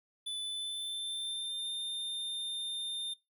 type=tone with pitch glide; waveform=square; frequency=3490 to 3615 Hz; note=A7 to A7; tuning=-15 to +46 cents; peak=-36 dBFS; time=0.26-3.14 s; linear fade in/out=10 ms; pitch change=+61 cents; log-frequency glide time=0.38-1.71 s; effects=noise-tail reverb RT60 0.2 s tail -20 dB re dry